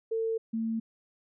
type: tone pair in turn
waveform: sine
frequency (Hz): 450 / 225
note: A4 / A3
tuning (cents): +39 / +39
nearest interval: octave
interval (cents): 1200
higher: first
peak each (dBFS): -27 / -28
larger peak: first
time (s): 0.11-0.38 / 0.53-0.8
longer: neither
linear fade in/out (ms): 10
effects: none